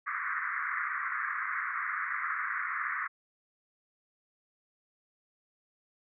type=band-pass noise; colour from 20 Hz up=pink; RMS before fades=-34 dBFS; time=0.06-3.08 s; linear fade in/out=20 ms; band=1100 to 2100 Hz; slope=96 dB/octave; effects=none